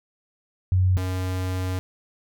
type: tone pair in turn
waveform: sine / square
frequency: 92.5 / 92.5 Hz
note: F#2 / F#2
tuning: 0 / 0 cents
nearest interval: unison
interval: 0 cents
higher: neither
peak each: -16 / -25 dBFS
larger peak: first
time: 0.72-0.97 / 0.97-1.79 s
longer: second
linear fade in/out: 0 ms
effects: none